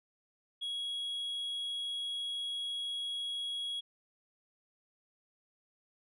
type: tone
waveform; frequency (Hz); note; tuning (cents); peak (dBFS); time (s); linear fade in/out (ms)
sine; 3322; G#7; 0; -32; 0.61-3.81; 20
effects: tanh soft clip ceiling -34 dBFS